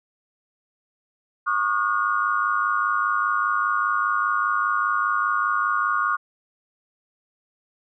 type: tone cluster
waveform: sine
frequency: 1107 / 1212 / 1437 Hz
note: C#6 / D#6 / F6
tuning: -3 / -46 / +49 cents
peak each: -24 dBFS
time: 1.46-6.17 s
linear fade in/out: 20 ms
effects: none